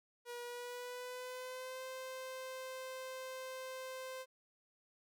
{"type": "tone with pitch glide", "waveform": "sawtooth", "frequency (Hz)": [481.6, 519.2], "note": ["B4", "C5"], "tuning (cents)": [-44, -13], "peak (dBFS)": -40, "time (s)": [0.25, 4.26], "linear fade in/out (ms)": 50, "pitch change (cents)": 131, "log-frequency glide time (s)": [0.43, 1.84], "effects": []}